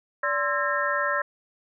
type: tone cluster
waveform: sine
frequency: 579 / 1050 / 1333 / 1626 / 1830 Hz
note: D5 / C6 / E6 / G#6 / A#6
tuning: -25 / +6 / +19 / -37 / -32 cents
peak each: -29 dBFS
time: 0.23-1.22 s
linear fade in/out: 5 ms
effects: none